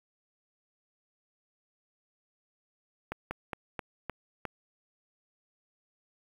slowing click train, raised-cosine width 0.5 ms, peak -19 dBFS, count 6, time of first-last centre 3.12-4.453 s, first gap 190 ms, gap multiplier 1.17, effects 8-bit

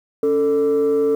sine tone pair together, 279.4 / 444.4 Hz, C#4 / A4, +14 / +17 cents, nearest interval minor sixth, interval 803 cents, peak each -20 / -13 dBFS, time 0.23-1.15 s, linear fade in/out 2 ms, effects tanh soft clip ceiling -12 dBFS + 8-bit

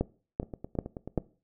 two click trains, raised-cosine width 2 ms, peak -24 / -13 dBFS, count 8 / 4, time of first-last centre 0.43-1.183 / 0.01-1.177 s, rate 9.29 / 2.57 Hz, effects noise-tail reverb RT60 0.4 s tail -20 dB re dry

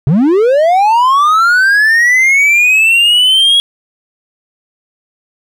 triangle linear sweep, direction up, 123.47 to 3327 Hz, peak -4 dBFS, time 0.07-3.6 s, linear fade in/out 0 ms, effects none

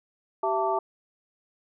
sine tone cluster, 387.4 / 667 / 890 / 1160 Hz, G4 / E5 / A5 / D6, -20 / +20 / +20 / -22 cents, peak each -29 / -28 / -27 / -31 dBFS, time 0.43-0.79 s, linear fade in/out 5 ms, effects none

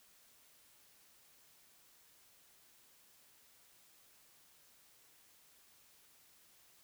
silence, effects white hiss -66 dBFS RMS until 6.83 s

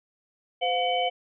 sine tone cluster, 511 / 713 / 2265 / 3037 Hz, C5 / F5 / C#7 / F#7, -41 / +36 / +37 / +44 cents, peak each -29 / -25 / -33 / -30 dBFS, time 0.61-1.1 s, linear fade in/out 20 ms, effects none

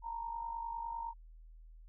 sine tone with amplitude modulation, 926 Hz, A#5, 12 cents flat, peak -35 dBFS, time 0.02-1.14 s, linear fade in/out 50 ms, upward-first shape sine, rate 49.9 Hz, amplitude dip 65%, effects added 40 Hz sine -52 dBFS peak until 1.88 s

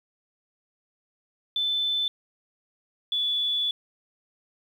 sine tone pair in turn, 3520 / 3444 Hz, A7 / A7, 0 / -38 cents, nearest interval unison, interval 38 cents, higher first, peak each -23 dBFS, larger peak neither, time 1.56-2.08 / 3.12-3.71 s, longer second, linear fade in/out 2 ms, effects 9-bit

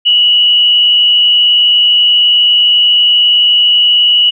sine tone with frequency modulation, 2928 Hz, F#7, 19 cents flat, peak -5 dBFS, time 0.05-4.31 s, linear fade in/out 20 ms, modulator 98.8 Hz, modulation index 0.55, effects none

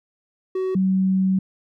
triangle / sine tone pair in turn, 375.4 / 189.33 Hz, F#4 / F#3, +25 / +40 cents, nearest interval octave, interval 1185 cents, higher first, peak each -19 / -16 dBFS, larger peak second, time 0.55-0.75 / 0.75-1.39 s, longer second, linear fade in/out 5 ms, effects none

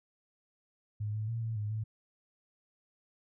sine tone with pitch steps, 105.3 / 107.9 / 115.1 / 112.6 / 104.9 / 109.2 Hz, G#2 / A2 / A#2 / A2 / G#2 / A2, +24 / -33 / -22 / +40 / +18 / -13 cents, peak -32 dBFS, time 1-1.84 s, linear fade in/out 10 ms, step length 140 ms, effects none

